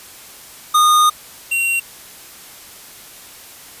square tone pair in turn, 1227 / 2747 Hz, D#6 / F7, -25 / -29 cents, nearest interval octave + major second, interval 1396 cents, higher second, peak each -10 / -16 dBFS, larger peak first, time 0.74-1.1 / 1.51-1.8 s, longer first, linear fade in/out 10 ms, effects white hiss -39 dBFS RMS until 3.8 s + resampled to 32000 Hz

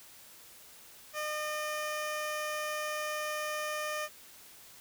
15% pulse tone, 607 Hz, D#5, 43 cents flat, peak -27 dBFS, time 1.13-4.09 s, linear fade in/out 50 ms, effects white hiss -54 dBFS RMS until 4.8 s

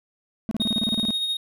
triangle tone bursts, 220 Hz, A3, in tune, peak -20 dBFS, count 12, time 0.49-1.106 s, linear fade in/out 0 ms, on 22 ms, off 32 ms
triangle tone with tremolo, 3729 Hz, A#7, in tune, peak -20 dBFS, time 0.6-1.37 s, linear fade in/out 5 ms, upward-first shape sine, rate 13 Hz, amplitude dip 40%
effects none

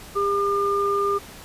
sine tone pair together, 401.6 / 1205 Hz, G4 / D6, +42 / +44 cents, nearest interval octave + perfect fifth, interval 1902 cents, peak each -22 dBFS, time 0.15-1.19 s, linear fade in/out 20 ms, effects pink hiss -42 dBFS RMS until 1.44 s + resampled to 32000 Hz

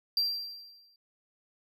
triangle tone with exponential decay, 4722 Hz, D8, 9 cents sharp, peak -22 dBFS, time 0.17-0.96 s, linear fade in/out 2 ms, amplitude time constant 170 ms, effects none

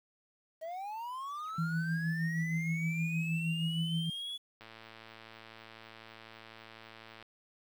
triangle linear sweep, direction up, 626 to 3411 Hz, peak -36 dBFS, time 0.61-4.38 s, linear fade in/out 20 ms
sine tone with tremolo, 164 Hz, E3, 9 cents flat, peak -29 dBFS, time 1.58-4.1 s, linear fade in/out 5 ms, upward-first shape sine, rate 6.4 Hz, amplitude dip 45%
click train, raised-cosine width 0.3 ms, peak -34 dBFS, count 294, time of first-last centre 4.61-7.226 s, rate 112 Hz
effects 10-bit

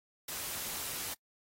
white noise, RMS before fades -39 dBFS, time 0.28-1.14 s, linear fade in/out 5 ms, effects noise-tail reverb RT60 0.1 s tail -26 dB re dry + AAC 48 kbps

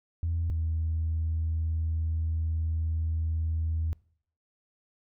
sine tone pair in turn, 83.5 / 80.59 Hz, E2 / E2, +23 / -39 cents, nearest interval minor second, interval 62 cents, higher first, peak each -25 / -25 dBFS, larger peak neither, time 0.23-0.5 / 0.5-3.93 s, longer second, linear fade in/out 0 ms, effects noise-tail reverb RT60 0.6 s tail -24 dB re dry + tanh soft clip ceiling -22 dBFS

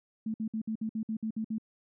sine tone bursts, 220 Hz, A3, in tune, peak -30 dBFS, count 10, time 0.26-1.583 s, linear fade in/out 5 ms, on 81 ms, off 57 ms, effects none

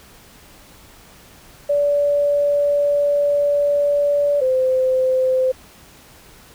sine tone pair in turn, 577 / 517 Hz, D5 / C5, -31 / -21 cents, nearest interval major second, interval 190 cents, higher first, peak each -14 dBFS, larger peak neither, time 1.69-4.41 / 4.41-5.52 s, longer first, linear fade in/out 10 ms, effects pink hiss -46 dBFS RMS until 6.54 s

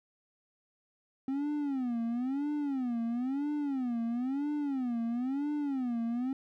triangle tone with vibrato, 261.6 Hz, C4, in tune, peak -28 dBFS, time 1.28-6.33 s, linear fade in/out 2 ms, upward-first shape sine, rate 1 Hz, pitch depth 220 cents each way, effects none

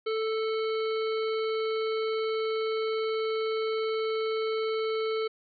harmonic tone, 440.6 Hz, A4, 2 cents sharp, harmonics 1 / 3 / 5 / 7 / 9 / 10, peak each -27 / -37 / -41 / -44 / -46 / -47 dBFS, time 0.06-5.28 s, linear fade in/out 10 ms, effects none

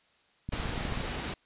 clicks, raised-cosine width 5 ms, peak -23 dBFS, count 11, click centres 0.49 / 0.537 / 0.6 / 0.657 / 0.693 / 0.778 / 0.81 / 0.852 / 0.923 / 0.974 / 1.005 s
pink noise, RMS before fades -35 dBFS, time 0.52-1.34 s, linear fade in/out 5 ms
effects white hiss -66 dBFS RMS until 1.45 s + resampled to 8000 Hz

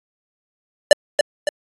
square tone with echo, 587.3 Hz, D5, in tune, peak -5 dBFS, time 0.91-0.93 s, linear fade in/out 2 ms, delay 280 ms, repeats 2, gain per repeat -6 dB, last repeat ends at 1.49 s, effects AAC 32 kbps

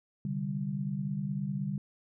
sine chord, C suspended second, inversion none, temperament equal with one note detuned, 130.81 / 146.83 / 196.56 Hz, C3 / D3 / G3, 0 / 0 / +5 cents, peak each -40 / -34 / -34 dBFS, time 0.25-1.78 s, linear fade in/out 2 ms, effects none

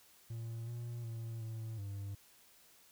triangle tone with pitch steps, 114.8 / 118.7 / 114.2 / 111.9 / 99.9 Hz, A#2 / A#2 / A#2 / A2 / G2, -26 / +32 / -35 / +30 / +33 cents, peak -38 dBFS, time 0.3-2.15 s, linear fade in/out 5 ms, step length 370 ms, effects white hiss -64 dBFS RMS until 2.91 s

